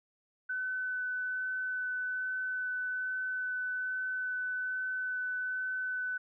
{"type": "tone with vibrato", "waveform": "sine", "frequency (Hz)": 1507, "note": "F#6", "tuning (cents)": 31, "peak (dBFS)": -32, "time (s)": [0.49, 6.18], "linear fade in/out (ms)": 10, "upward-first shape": "sine", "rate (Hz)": 1.2, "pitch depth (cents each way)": 8, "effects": []}